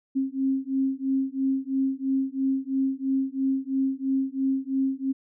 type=beating tone pair; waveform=sine; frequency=266.3 / 269.3 Hz; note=C4 / C#4; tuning=+31 / -50 cents; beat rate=3 Hz; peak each=-26 / -26 dBFS; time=0.15-5.13 s; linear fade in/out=20 ms; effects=none